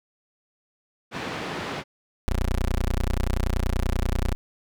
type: band-pass noise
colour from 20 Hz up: pink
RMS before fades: -32 dBFS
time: 1.11-1.84 s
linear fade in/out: 50 ms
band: 150 to 3200 Hz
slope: 12 dB/octave
type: tone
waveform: 20% pulse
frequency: 30.41 Hz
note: B0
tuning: 26 cents flat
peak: -17 dBFS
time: 2.28-4.35 s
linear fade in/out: 0 ms
effects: none